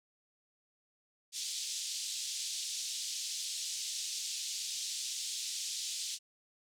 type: band-pass noise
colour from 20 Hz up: white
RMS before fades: -39 dBFS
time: 1.32-6.19 s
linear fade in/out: 50 ms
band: 3300 to 7600 Hz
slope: 24 dB/octave
effects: none

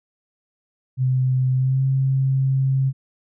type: tone with pitch glide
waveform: sine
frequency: 129.1 to 133.81 Hz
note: C3 to C3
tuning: -23 to +39 cents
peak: -16 dBFS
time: 0.97-2.93 s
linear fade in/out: 50 ms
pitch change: +62 cents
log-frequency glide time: 1.55-1.83 s
effects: none

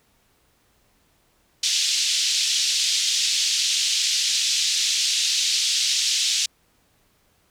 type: band-pass noise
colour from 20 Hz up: pink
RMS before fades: -22 dBFS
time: 1.63-6.46 s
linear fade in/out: 5 ms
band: 3200 to 6900 Hz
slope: 24 dB/octave
effects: pink hiss -63 dBFS RMS until 7.5 s

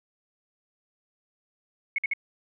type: tone bursts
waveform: sine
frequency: 2195 Hz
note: C#7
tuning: 18 cents flat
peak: -23 dBFS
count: 3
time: 1.96-2.135 s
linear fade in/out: 2 ms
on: 23 ms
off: 53 ms
effects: none

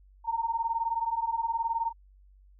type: beating tone pair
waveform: sine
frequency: 905 / 924 Hz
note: A5 / A#5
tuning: +48 / -16 cents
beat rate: 19 Hz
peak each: -31 / -29 dBFS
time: 0.24-1.93 s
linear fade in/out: 50 ms
effects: added 48 Hz sine -54 dBFS peak until 2.59 s

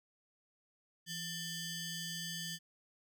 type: ring-modulated tone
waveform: 15% pulse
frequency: 1617 Hz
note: G#6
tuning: 47 cents flat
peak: -30 dBFS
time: 1.06-2.59 s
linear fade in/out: 50 ms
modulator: 1450 Hz
effects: none

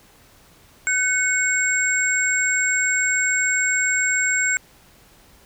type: tone cluster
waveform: sine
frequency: 1517 / 2203 / 7530 Hz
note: F#6 / C#7 / A#8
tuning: +43 / -11 / +16 cents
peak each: -22 dBFS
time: 0.87-4.57 s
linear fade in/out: 0 ms
effects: pink hiss -52 dBFS RMS until 5.45 s

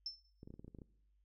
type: tone with exponential decay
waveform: sine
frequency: 5320 Hz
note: E8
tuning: 15 cents sharp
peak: -36 dBFS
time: 0.06-0.23 s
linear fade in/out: 2 ms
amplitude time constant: 35 ms
type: clicks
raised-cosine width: 3 ms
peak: -39 dBFS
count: 10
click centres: 0.431 / 0.475 / 0.505 / 0.54 / 0.595 / 0.646 / 0.68 / 0.748 / 0.787 / 0.818 s
effects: noise-tail reverb RT60 0.7 s tail -20 dB re dry + added 50 Hz sine -70 dBFS peak until 1.24 s

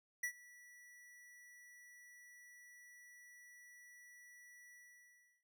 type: tone with ADSR envelope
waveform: square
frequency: 1950 Hz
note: B6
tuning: 23 cents flat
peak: -36 dBFS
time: 0.23-5.44 s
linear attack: 7 ms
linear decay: 82 ms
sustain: -23 dB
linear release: 710 ms
effects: none

